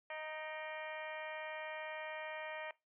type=harmonic tone with a mistuned harmonic; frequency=311.1 Hz; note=D#4; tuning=in tune; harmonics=2 / 3 / 4 / 5 / 6 / 7 / 8 / 9 / 10; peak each=-46 / -49 / -55 / -56 / -49 / -55 / -51 / -61 / -59 dBFS; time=0.1-2.71 s; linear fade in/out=2 ms; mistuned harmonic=8; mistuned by=-79 cents; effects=noise-tail reverb RT60 0.2 s tail -20 dB re dry